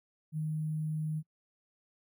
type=tone with sample-and-hold; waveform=sine; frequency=155.2 Hz; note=D#3; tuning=4 cents flat; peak=-31 dBFS; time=0.32-1.23 s; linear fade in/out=50 ms; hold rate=11025 Hz; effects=noise-tail reverb RT60 0.1 s tail -26 dB re dry